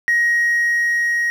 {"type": "tone with level ramp", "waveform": "triangle", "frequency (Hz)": 1886, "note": "A#6", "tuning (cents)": 20, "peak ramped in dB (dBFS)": [-10, -14], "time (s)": [0.08, 1.3], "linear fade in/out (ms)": 0, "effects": ["tanh soft clip ceiling -9 dBFS", "8-bit"]}